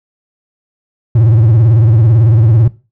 triangle tone with vibrato, 112.9 Hz, A2, 45 cents sharp, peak -3 dBFS, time 1.15-2.68 s, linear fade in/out 5 ms, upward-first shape sine, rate 18 Hz, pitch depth 150 cents each way, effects noise-tail reverb RT60 0.3 s tail -19 dB re dry

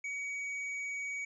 triangle tone with hard clipping, 2259 Hz, C#7, 32 cents sharp, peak -37 dBFS, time 0.04-1.25 s, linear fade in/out 5 ms, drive 8 dB, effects resampled to 24000 Hz

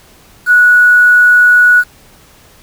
sine tone with quantisation, 1466 Hz, F#6, 16 cents flat, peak -3 dBFS, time 0.46-1.84 s, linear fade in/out 50 ms, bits 5, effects pink hiss -43 dBFS RMS until 2.62 s

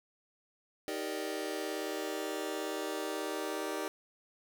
sawtooth chord, Eb major seventh, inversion none, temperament just, 311.1 / 388.9 / 466.7 / 583.4 Hz, Eb4 / G4 / Bb4 / D5, 0 / -14 / +2 / -12 cents, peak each -36 / -35 / -38 / -37 dBFS, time 0.88-3.88 s, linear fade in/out 0 ms, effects 11-bit

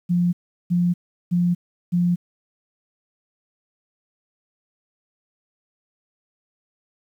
sine tone bursts, 175.5 Hz, F3, 9 cents sharp, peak -16 dBFS, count 4, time 0.09-2.16 s, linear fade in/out 20 ms, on 240 ms, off 370 ms, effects 9-bit

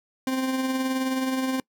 40% pulse tone with tremolo, 261.6 Hz, C4, in tune, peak -21 dBFS, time 0.27-1.6 s, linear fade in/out 2 ms, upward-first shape triangle, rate 19 Hz, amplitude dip 45%, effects noise-tail reverb RT60 0.1 s tail -25 dB re dry

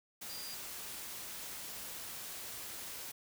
sine tone in noise, 4795 Hz, D8, 35 cents sharp, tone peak -46 dBFS, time 0.29-0.55 s, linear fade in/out 10 ms, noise white, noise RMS -45 dBFS, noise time 0.21-3.12 s, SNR -4 dB, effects none

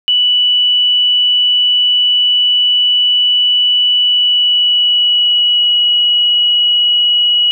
sine tone with pitch glide, 2960 to 2919 Hz, F#7 to F#7, 0 to -24 cents, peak -8 dBFS, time 0.08-7.51 s, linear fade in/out 0 ms, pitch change -24 cents, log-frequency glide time 3.97-5.78 s, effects none

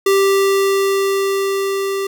square tone with level ramp, 392 Hz, G4, in tune, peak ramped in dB -11 to -19 dBFS, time 0.06-2.07 s, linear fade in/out 5 ms, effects none

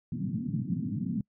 white band-pass noise, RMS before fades -32 dBFS, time 0.12-1.21 s, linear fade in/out 2 ms, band 110 to 250 Hz, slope 48 dB/octave, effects noise-tail reverb RT60 0.1 s tail -26 dB re dry

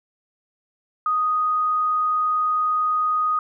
sine tone, 1244.5 Hz, D#6, in tune, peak -18 dBFS, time 1.06-3.39 s, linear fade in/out 2 ms, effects none

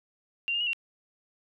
sine tone with pitch steps, 2773 / 2822 / 2905 / 2753 Hz, F7 / F7 / F#7 / F7, -13 / +17 / -32 / -25 cents, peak -26 dBFS, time 0.48-0.732 s, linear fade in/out 0 ms, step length 63 ms, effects none

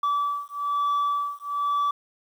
sine beating tone pair, 1153 / 1154.1 Hz, D6 / D6, -32 / -31 cents, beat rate 1.1 Hz, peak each -24 dBFS, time 0.03-1.91 s, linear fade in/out 5 ms, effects tanh soft clip ceiling -20 dBFS + 9-bit

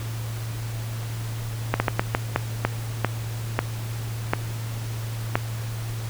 slowing click train, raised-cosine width 0.5 ms, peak -4 dBFS, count 11, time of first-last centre 1.74-5.355 s, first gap 60 ms, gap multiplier 1.37, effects added 113 Hz sine -28 dBFS peak until 6.09 s + pink hiss -39 dBFS RMS until 6.09 s

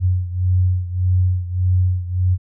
sine beating tone pair, 90.8 / 92.5 Hz, F#2 / F#2, -32 / 0 cents, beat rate 1.7 Hz, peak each -16 / -20 dBFS, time 0-2.38 s, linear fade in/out 50 ms, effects none

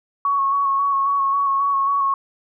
sine tone with vibrato, 1108.7 Hz, C#6, in tune, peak -16 dBFS, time 0.25-2.14 s, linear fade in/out 2 ms, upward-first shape square, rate 3.7 Hz, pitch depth 20 cents each way, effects none

